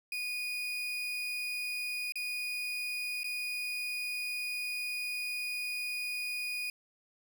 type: tone with dropouts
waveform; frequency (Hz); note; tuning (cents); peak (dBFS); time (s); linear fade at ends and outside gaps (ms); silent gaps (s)
35% pulse; 2466; D#7; -16; -32; 0.12-6.7; 2; 2.122-2.156 / 3.233-3.242
effects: none